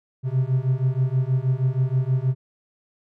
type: beating tone pair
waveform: triangle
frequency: 127 / 133.3 Hz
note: B2 / C3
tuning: +49 / +33 cents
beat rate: 6.3 Hz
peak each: -20 dBFS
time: 0.23-2.35 s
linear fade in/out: 50 ms
effects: none